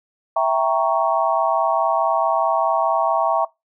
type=chord; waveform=sine; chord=E diminished seventh; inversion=none; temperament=equal; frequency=659.3 / 784 / 932.3 / 1108.7 Hz; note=E5 / G5 / Bb5 / Db6; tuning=0 / 0 / 0 / 0 cents; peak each=-19 / -22 / -22 / -22 dBFS; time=0.36-3.45 s; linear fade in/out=5 ms; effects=noise-tail reverb RT60 0.2 s tail -22 dB re dry